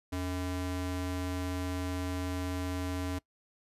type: ring-modulated tone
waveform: square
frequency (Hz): 181.3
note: F#3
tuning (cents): -35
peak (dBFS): -30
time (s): 0.12-3.19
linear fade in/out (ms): 10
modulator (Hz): 97.9
effects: noise-tail reverb RT60 0.1 s tail -21 dB re dry + resampled to 32000 Hz